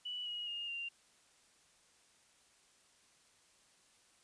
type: tone with pitch steps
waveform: sine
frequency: 2955 / 2896 / 2838 / 2781 Hz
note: F#7 / F#7 / F7 / F7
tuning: -3 / -38 / +27 / -8 cents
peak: -39 dBFS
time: 0.05-0.89 s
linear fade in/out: 10 ms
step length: 210 ms
effects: white hiss -68 dBFS RMS until 4.23 s + resampled to 22050 Hz